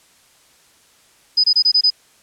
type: tone bursts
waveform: sine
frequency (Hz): 4996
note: D#8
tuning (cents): +6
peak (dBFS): -10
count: 6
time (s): 1.37-1.904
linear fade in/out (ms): 10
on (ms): 69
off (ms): 24
effects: white hiss -53 dBFS RMS until 2.22 s + low-pass 10000 Hz 12 dB/octave